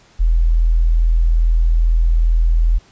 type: tone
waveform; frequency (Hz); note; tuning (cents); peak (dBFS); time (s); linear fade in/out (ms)
sine; 41.2; E1; 0; -10; 0.19-2.79; 20
effects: pink hiss -50 dBFS RMS until 2.91 s + resampled to 16000 Hz